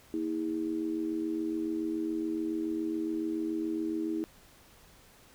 sine tone with amplitude modulation, 321.9 Hz, E4, 41 cents flat, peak -26 dBFS, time 0.14-4.24 s, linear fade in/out 0 ms, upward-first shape sine, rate 87.1 Hz, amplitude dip 80%, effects pink hiss -58 dBFS RMS until 5.34 s

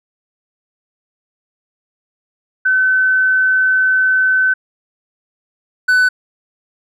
sine / triangle tone pair in turn, 1521 / 1500.1 Hz, F#6 / F#6, +47 / +23 cents, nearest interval unison, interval 24 cents, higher first, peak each -10 / -7 dBFS, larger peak second, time 2.65-4.54 / 5.88-6.09 s, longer first, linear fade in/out 10 ms, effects none

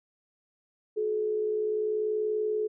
sine tone pair together, 367.9 / 428.3 Hz, F#4 / A4, -10 / -47 cents, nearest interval minor third, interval 263 cents, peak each -36 / -26 dBFS, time 0.96-2.68 s, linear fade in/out 20 ms, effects none

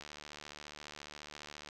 click train, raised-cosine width 0.2 ms, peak -29 dBFS, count 126, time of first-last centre 0.01-1.688 s, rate 74.5 Hz, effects none

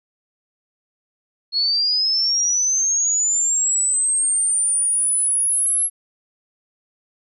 sine linear sweep, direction up, 4295 to 11150 Hz, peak -16 dBFS, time 1.52-5.9 s, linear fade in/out 50 ms, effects none

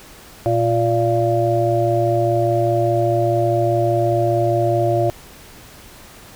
harmonic tone with a mistuned harmonic, 116.5 Hz, A#2, 1 cent flat, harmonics 1 / 3 / 5 / 6, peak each -20 / -20 / -20 / -20 dBFS, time 0.46-5.1 s, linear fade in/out 0 ms, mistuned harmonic 6, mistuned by -29 cents, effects pink hiss -42 dBFS RMS until 6.35 s

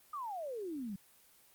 sine exponential sweep, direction down, 1244.5 to 186.3 Hz, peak -38 dBFS, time 0.13-0.96 s, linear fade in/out 5 ms, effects white hiss -64 dBFS RMS until 1.54 s + Opus 24 kbps

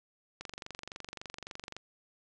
click train, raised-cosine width 0.2 ms, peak -24 dBFS, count 33, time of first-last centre 0.41-1.766 s, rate 23.6 Hz, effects resampled to 22050 Hz

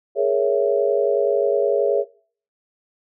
sine chord, A# half-diminished seventh, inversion third, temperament equal with one note detuned, 415.3 / 466.2 / 554.4 / 662.3 Hz, G#4 / A#4 / C#5 / E5, 0 / 0 / 0 / +8 cents, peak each -20 / -23 / -20 / -24 dBFS, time 0.15-2.05 s, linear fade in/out 50 ms, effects noise-tail reverb RT60 0.5 s tail -22 dB re dry

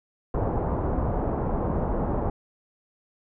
pink low-pass noise, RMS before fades -26 dBFS, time 0.34-2.3 s, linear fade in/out 2 ms, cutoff 960 Hz, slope 24 dB/octave, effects none

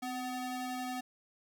45% pulse ring-modulated tone, 503 Hz, B4, 32 cents sharp, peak -33 dBFS, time 0.02-1.01 s, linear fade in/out 10 ms, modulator 246 Hz, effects none

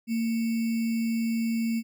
sine tone with sample-and-hold, 228.1 Hz, A#3, 37 cents flat, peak -24 dBFS, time 0.07-1.83 s, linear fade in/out 50 ms, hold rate 2450 Hz, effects none

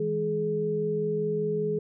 sine tone cluster, 160.5 / 205.6 / 423.1 Hz, E3 / G#3 / G#4, -46 / -17 / +32 cents, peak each -32 / -35 / -26 dBFS, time 0-1.79 s, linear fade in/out 5 ms, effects none

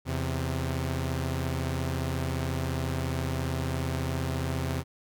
sawtooth tone pair together, 82.97 / 131.7 Hz, E2 / C3, +12 / +12 cents, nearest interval minor sixth, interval 800 cents, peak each -27 dBFS, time 0.05-4.84 s, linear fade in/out 50 ms, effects none

